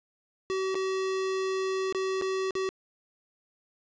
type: tone with dropouts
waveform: square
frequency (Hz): 380.4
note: F#4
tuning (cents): +48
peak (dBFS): -28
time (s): 0.5-2.69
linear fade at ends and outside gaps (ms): 0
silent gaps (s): 0.745-0.753 / 1.925-1.948 / 2.213-2.221 / 2.508-2.553
effects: resampled to 16000 Hz + 11-bit